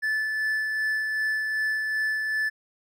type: tone with tremolo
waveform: triangle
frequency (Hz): 1744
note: A6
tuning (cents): -16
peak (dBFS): -21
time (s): 0.02-2.5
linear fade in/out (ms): 20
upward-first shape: sine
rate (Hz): 2.6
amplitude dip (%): 30
effects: none